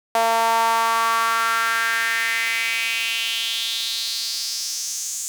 sawtooth tone with high-pass filter sweep, 227.8 Hz, A#3, 40 cents flat, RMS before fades -22 dBFS, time 0.15-5.28 s, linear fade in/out 0 ms, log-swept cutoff 740 to 7100 Hz, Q 4.2, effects 8-bit

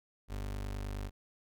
30% pulse tone, 49.55 Hz, G1, 19 cents sharp, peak -34 dBFS, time 0.28-1.11 s, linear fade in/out 50 ms, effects none

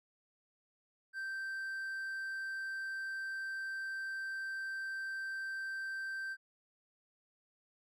triangle tone, 1563 Hz, G6, 6 cents flat, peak -36 dBFS, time 1.13-6.37 s, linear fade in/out 50 ms, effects none

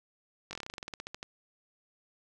slowing click train, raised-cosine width 0.2 ms, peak -22 dBFS, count 17, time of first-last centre 0.51-1.229 s, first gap 20 ms, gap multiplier 1.1, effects none

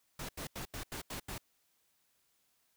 pink noise bursts, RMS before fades -42 dBFS, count 7, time 0.19-1.381 s, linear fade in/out 5 ms, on 99 ms, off 83 ms, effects white hiss -75 dBFS RMS until 2.76 s

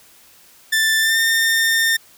sawtooth tone with pitch glide, 1769 to 1813.5 Hz, A6 to A#6, +9 to -48 cents, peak -11 dBFS, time 0.72-1.97 s, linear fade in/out 10 ms, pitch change +43 cents, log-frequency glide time 0.99-1.2 s, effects white hiss -49 dBFS RMS until 2.17 s

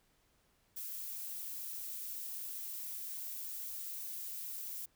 violet noise, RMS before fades -43 dBFS, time 0.76-4.86 s, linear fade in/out 10 ms, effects pink hiss -73 dBFS RMS until 4.95 s

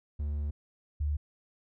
triangle / sine tone pair in turn, 73.42 / 73.81 Hz, D2 / D2, 0 / +9 cents, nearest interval unison, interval 9 cents, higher second, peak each -28 / -27 dBFS, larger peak second, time 0.19-0.51 / 1-1.17 s, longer first, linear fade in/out 10 ms, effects none

